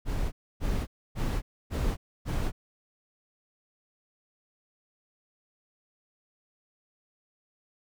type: noise bursts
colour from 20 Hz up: brown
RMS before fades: -28 dBFS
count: 5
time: 0.05-2.52 s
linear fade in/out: 50 ms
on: 270 ms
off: 280 ms
effects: none